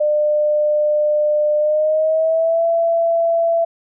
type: tone with pitch glide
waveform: sine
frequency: 600 to 669.6 Hz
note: D5 to E5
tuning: +37 to +27 cents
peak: -13 dBFS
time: 0-3.65 s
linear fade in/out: 10 ms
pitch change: +190 cents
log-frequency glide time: 1.58-2.65 s
effects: none